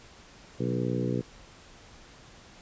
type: harmonic tone with a mistuned harmonic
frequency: 61.5 Hz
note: B1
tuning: 7 cents flat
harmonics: 2 / 3 / 4 / 5 / 6 / 7 / 8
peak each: -31 / -33 / -34 / -35 / -36 / -36 / -37 dBFS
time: 0.59-1.22 s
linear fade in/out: 20 ms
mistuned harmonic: 2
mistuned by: +48 cents
effects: pink hiss -52 dBFS RMS until 2.61 s + resampled to 16000 Hz